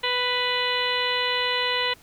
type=harmonic tone with a mistuned harmonic; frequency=495.2 Hz; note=B4; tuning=5 cents sharp; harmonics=1 / 2 / 3 / 4 / 5 / 6 / 7 / 8; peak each=-30 / -29 / -35 / -28 / -33 / -28 / -32 / -32 dBFS; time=0.03-1.94 s; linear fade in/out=10 ms; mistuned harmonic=8; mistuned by=+26 cents; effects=pink hiss -53 dBFS RMS until 2.02 s